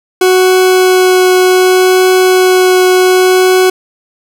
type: tone with vibrato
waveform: 40% pulse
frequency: 369.7 Hz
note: F#4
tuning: 1 cent flat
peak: -4 dBFS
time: 0.21-3.7 s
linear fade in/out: 5 ms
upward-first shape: triangle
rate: 0.66 Hz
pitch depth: 8 cents each way
effects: none